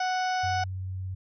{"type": "harmonic tone", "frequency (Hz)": 740, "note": "F#5", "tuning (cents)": 0, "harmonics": [1, 2, 3, 4, 5, 6, 7, 8], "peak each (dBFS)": [-26, -33, -40, -43, -47, -47, -40, -45], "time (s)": [0, 0.64], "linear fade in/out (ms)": 5}
{"type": "tone with vibrato", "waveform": "sine", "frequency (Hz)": 93.6, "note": "F#2", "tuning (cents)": 20, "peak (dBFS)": -31, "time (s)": [0.43, 1.15], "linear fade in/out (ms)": 10, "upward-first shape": "sine", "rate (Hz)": 18, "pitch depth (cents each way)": 16}
{"effects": []}